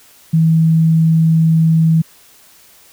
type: tone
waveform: sine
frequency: 161.8 Hz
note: E3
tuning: 32 cents flat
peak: -8 dBFS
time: 0.33-2.02 s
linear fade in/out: 10 ms
effects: white hiss -46 dBFS RMS until 2.92 s